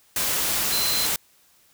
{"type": "tone in noise", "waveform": "sine", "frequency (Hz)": 4080, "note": "C8", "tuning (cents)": -44, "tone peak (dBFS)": -25, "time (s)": [0.72, 1.06], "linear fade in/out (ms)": 2, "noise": "white", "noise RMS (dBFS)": -24, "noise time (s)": [0.16, 1.16], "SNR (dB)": -4, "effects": ["white hiss -59 dBFS RMS until 1.73 s"]}